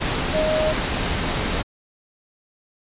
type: tone in noise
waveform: sine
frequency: 622.3 Hz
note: D#5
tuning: in tune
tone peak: -19 dBFS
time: 0.33-0.73 s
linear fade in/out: 20 ms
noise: pink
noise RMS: -23 dBFS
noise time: 0-1.63 s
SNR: +1 dB
effects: resampled to 8000 Hz